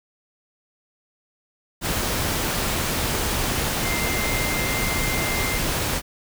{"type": "tone in noise", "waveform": "sine", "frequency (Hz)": 2093, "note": "C7", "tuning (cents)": 0, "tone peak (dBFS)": -28, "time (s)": [3.82, 5.61], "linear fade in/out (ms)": 50, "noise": "pink", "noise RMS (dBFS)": -24, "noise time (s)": [1.81, 6.02], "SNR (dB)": -7, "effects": []}